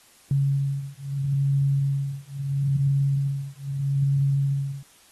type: beating tone pair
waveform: sine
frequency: 138.4 / 139.17 Hz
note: C#3 / C#3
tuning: -2 / +7 cents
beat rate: 0.77 Hz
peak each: -24 / -24 dBFS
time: 0.31-4.83 s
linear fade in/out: 2 ms
effects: white hiss -55 dBFS RMS until 5.11 s + AAC 32 kbps